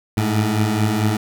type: beating tone pair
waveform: 20% pulse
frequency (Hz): 103.9 / 108.4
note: G#2 / A2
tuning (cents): +1 / -25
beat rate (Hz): 4.5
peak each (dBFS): -17 / -13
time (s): 0.17-1.17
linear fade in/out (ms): 5
effects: none